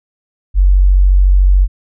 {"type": "tone", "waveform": "sine", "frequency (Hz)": 46.91, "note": "F#1", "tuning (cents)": 25, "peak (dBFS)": -5, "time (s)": [0.54, 1.68], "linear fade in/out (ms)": 50, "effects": []}